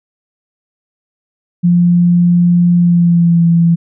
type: tone with pitch glide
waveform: sine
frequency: 174.61 to 168.56 Hz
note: F3 to E3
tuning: 0 to +39 cents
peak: -6 dBFS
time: 1.63-3.76 s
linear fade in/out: 20 ms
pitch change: -61 cents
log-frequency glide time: 2.76-3.45 s
effects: none